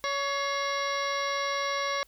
harmonic tone with a mistuned harmonic, 561 Hz, C#5, 21 cents sharp, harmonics 1 / 2 / 3 / 4 / 5 / 6 / 7 / 8 / 9 / 10, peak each -33 / -31 / -37 / -35 / -46 / -43 / -39 / -44 / -48 / -40 dBFS, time 0.04-2.03 s, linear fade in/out 0 ms, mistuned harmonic 4, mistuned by -77 cents, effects added 50 Hz sine -63 dBFS peak until 2.07 s + white hiss -63 dBFS RMS until 2.07 s

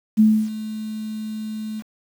sine tone with ADSR envelope, 216.6 Hz, A3, 27 cents flat, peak -9 dBFS, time 0.17-1.83 s, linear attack 28 ms, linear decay 290 ms, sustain -17 dB, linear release 41 ms, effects 7-bit

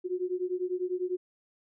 sine beating tone pair, 358.5 / 368.5 Hz, F4 / F#4, +45 / -7 cents, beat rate 10 Hz, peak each -32 / -32 dBFS, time 0.04-1.17 s, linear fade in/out 20 ms, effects none

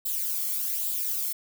violet noise with flanger, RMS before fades -29 dBFS, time 0.05-1.33 s, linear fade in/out 10 ms, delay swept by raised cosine 0.25 to 0.94 ms, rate 1.2 Hz, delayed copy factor +0.55, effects none

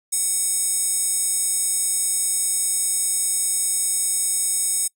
square tone with high-pass filter, 745 Hz, F#5, 12 cents sharp, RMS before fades -22 dBFS, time 0.12-4.88 s, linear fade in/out 10 ms, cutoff 8200 Hz, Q 4.4, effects noise-tail reverb RT60 0.1 s tail -23 dB re dry

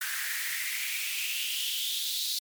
white noise with high-pass filter sweep, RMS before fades -32 dBFS, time 0.01-2.39 s, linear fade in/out 5 ms, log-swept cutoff 1600 to 4100 Hz, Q 5.6, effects MP3 96 kbps

